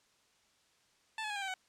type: tone with pitch steps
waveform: 15% pulse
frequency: 881 / 853 / 825.8 / 799.5 / 774.1 / 749.4 Hz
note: A5 / G#5 / G#5 / G5 / G5 / F#5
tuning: +2 / +46 / -10 / +34 / -22 / +22 cents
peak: -30 dBFS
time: 1.18-1.54 s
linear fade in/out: 2 ms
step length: 60 ms
effects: white hiss -70 dBFS RMS until 1.68 s + low-pass 7000 Hz 12 dB/octave